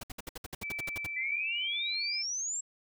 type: noise bursts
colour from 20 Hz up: pink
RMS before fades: -40 dBFS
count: 13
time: 0.01-1.066 s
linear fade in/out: 5 ms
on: 24 ms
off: 62 ms
type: tone with pitch glide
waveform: sine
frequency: 2318 to 2349 Hz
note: D7 to D7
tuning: -23 to 0 cents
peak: -35 dBFS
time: 0.62-2.23 s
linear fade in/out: 20 ms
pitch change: +23 cents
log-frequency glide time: 0.75-1.96 s
type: exponential sweep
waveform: sine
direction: up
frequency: 1975.5 to 7660 Hz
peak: -32 dBFS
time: 1.16-2.61 s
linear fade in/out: 10 ms
effects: none